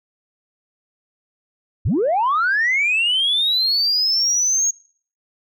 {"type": "linear sweep", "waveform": "sine", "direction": "up", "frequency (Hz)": [60.9, 6620], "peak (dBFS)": -14, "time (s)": [1.85, 4.71], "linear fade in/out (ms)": 10, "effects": ["noise-tail reverb RT60 0.5 s tail -25 dB re dry", "tanh soft clip ceiling -12 dBFS"]}